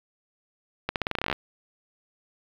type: accelerating click train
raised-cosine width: 0.3 ms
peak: -9 dBFS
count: 14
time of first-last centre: 0.89-1.328 s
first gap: 68 ms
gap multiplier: 0.87
effects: low-pass 4000 Hz 12 dB/octave + 7-bit